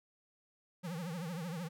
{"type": "tone with vibrato", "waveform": "square", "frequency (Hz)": 170, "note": "F3", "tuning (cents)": -46, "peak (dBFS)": -39, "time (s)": [0.83, 1.69], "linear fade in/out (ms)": 20, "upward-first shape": "triangle", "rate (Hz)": 13, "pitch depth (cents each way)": 190, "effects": []}